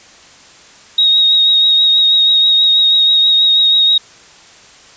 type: tone with vibrato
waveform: sine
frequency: 3765 Hz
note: A#7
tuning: 16 cents sharp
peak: -7 dBFS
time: 0.98-3.98 s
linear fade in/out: 5 ms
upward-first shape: triangle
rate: 6.2 Hz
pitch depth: 25 cents each way
effects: white hiss -41 dBFS RMS until 4.96 s + resampled to 16000 Hz